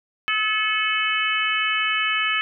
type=harmonic tone with a mistuned harmonic; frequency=430.6 Hz; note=A4; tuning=37 cents flat; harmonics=3 / 4 / 5 / 6 / 7; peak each=-26 / -26 / -26 / -26 / -26 dBFS; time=0.28-2.41 s; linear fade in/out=0 ms; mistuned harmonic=5; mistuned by=+33 cents; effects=none